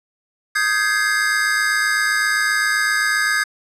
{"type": "chord", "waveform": "square", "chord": "Ab major seventh", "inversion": "second", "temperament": "equal with one note detuned", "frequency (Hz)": [1244.5, 1568, 1675.7, 2093], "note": ["Eb6", "G6", "Ab6", "C7"], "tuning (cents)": [0, 0, 15, 0], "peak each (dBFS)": [-26, -22, -20, -26], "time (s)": [0.55, 3.44], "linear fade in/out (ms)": 10, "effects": ["low-pass 11000 Hz 12 dB/octave"]}